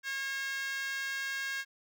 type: tone with high-pass filter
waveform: 5% pulse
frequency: 542 Hz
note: C#5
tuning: 39 cents flat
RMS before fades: -36 dBFS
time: 0.03-1.65 s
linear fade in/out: 50 ms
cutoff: 1600 Hz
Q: 5.5
effects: none